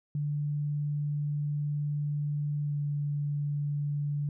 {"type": "tone with pitch glide", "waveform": "sine", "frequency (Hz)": [146.83, 145.4], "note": ["D3", "D3"], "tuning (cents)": [0, -17], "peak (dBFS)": -28, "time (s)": [0.15, 4.29], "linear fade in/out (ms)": 2, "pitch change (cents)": -17, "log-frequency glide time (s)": [2.63, 2.75], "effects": []}